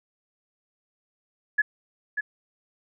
sine tone with echo, 1700 Hz, G#6, 40 cents sharp, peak -17 dBFS, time 1.58-1.62 s, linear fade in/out 10 ms, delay 590 ms, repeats 1, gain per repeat -7 dB, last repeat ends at 2.21 s, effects none

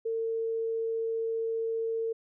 sine tone, 452.5 Hz, A4, 48 cents sharp, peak -28 dBFS, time 0.05-2.13 s, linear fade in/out 10 ms, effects none

